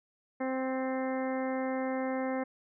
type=harmonic tone with a mistuned harmonic; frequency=261.6 Hz; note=C4; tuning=in tune; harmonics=1 / 2 / 3 / 4 / 5 / 6 / 7 / 8; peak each=-33 / -34 / -39 / -44 / -47 / -49 / -46 / -46 dBFS; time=0.4-2.44 s; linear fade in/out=10 ms; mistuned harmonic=7; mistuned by=-17 cents; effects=none